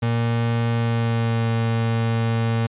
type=tone with pitch glide; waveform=35% pulse; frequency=116.5 to 114.37 Hz; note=A#2 to A#2; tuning=-1 to -33 cents; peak=-17 dBFS; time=0.02-2.67 s; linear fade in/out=10 ms; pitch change=-32 cents; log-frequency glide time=0.71-1.49 s; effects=resampled to 8000 Hz